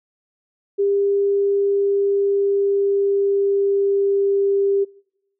sine tone with pitch glide, 400 to 396.8 Hz, G4 to G4, +35 to +21 cents, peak -15 dBFS, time 0.78-4.85 s, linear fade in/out 20 ms, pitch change -14 cents, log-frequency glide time 1.24-4.62 s, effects noise-tail reverb RT60 0.9 s tail -26 dB re dry

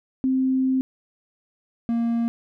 sine / triangle tone pair in turn, 261.6 / 232.8 Hz, C4 / A#3, 0 / -2 cents, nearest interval major second, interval 202 cents, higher first, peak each -18 dBFS, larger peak neither, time 0.24-0.81 / 1.89-2.28 s, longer first, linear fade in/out 0 ms, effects none

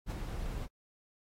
brown noise with ADSR envelope, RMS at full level -33 dBFS, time 0.06-0.68 s, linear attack 49 ms, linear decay 21 ms, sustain -5 dB, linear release 40 ms, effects AAC 48 kbps

